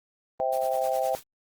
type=chord; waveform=sine; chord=C major; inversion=none; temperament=just; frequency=523.3 / 654.1 / 784.9 Hz; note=C5 / E5 / G5; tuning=0 / -14 / +2 cents; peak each=-28 dBFS; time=0.4-1.15 s; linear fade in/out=0 ms
type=noise with tremolo; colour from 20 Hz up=white; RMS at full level=-40 dBFS; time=0.52-1.23 s; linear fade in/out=5 ms; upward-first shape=triangle; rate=9.7 Hz; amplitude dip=90%
effects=Opus 24 kbps